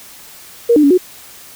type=tone with pitch steps; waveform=sine; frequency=470.8 / 299.6 / 282 / 364.9 Hz; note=A#4 / D4 / C#4 / F#4; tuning=+17 / +35 / +30 / -24 cents; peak=-6 dBFS; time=0.69-0.978 s; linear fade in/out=10 ms; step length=72 ms; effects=white hiss -38 dBFS RMS until 1.55 s